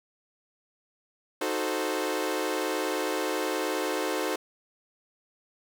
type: chord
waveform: sawtooth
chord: D# diminished seventh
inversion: none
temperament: equal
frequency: 311.1 / 370 / 440 / 523.3 Hz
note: D#4 / F#4 / A4 / C5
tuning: 0 / 0 / 0 / 0 cents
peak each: -29 dBFS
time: 1.41-4.36 s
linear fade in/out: 5 ms
effects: none